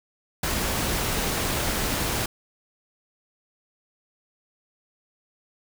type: noise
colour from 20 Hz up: pink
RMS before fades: -26 dBFS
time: 0.43-2.26 s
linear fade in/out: 5 ms
effects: none